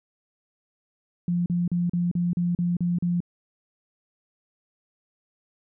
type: tone bursts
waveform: sine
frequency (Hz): 174.61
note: F3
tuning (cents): 0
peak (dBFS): -21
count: 9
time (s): 1.28-3.204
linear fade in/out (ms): 2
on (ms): 180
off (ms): 38
effects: none